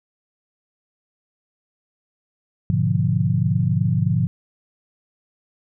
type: chord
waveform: sine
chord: G# diminished seventh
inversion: none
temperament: equal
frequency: 103.83 / 123.47 / 146.83 / 174.61 Hz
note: G#2 / B2 / D3 / F3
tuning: 0 / 0 / 0 / 0 cents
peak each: -22 dBFS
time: 2.7-4.27 s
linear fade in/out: 0 ms
effects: none